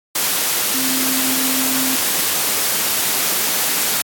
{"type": "tone in noise", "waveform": "sine", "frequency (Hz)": 261.6, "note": "C4", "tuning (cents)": 0, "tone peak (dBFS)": -23, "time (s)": [0.74, 1.96], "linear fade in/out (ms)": 5, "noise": "white", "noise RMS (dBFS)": -18, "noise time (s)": [0.15, 4.02], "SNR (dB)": -8, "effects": ["high-pass 150 Hz 12 dB/octave", "AAC 64 kbps"]}